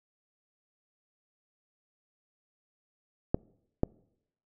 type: clicks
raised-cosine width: 2 ms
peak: -11 dBFS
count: 2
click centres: 3.345 / 3.834 s
effects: noise-tail reverb RT60 0.8 s tail -26 dB re dry